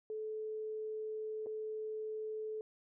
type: tone with dropouts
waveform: sine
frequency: 433.5 Hz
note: A4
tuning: 26 cents flat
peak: -38 dBFS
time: 0.1-2.61 s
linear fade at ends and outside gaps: 1 ms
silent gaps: 1.461-1.468 s
effects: none